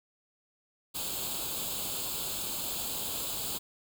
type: noise with comb filter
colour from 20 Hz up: white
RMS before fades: -35 dBFS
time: 0.94-3.59 s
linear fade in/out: 20 ms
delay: 0.26 ms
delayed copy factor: +0.8
effects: none